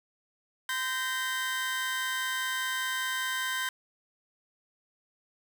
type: tone cluster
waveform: 30% pulse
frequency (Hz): 1025 / 1560 / 1855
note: C6 / G6 / A#6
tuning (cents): -36 / -9 / -9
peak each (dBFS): -33 / -29 / -34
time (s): 0.69-3.69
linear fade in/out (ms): 2
effects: none